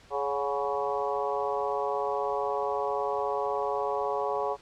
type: harmonic tone with a mistuned harmonic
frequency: 140 Hz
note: C#3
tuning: 18 cents sharp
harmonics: 3 / 4 / 5 / 6 / 7 / 8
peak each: -32 / -33 / -34 / -35 / -35 / -36 dBFS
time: 0.1-4.57 s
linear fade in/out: 50 ms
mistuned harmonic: 5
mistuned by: +58 cents
effects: pink hiss -55 dBFS RMS until 4.61 s + low-pass 6000 Hz 12 dB/octave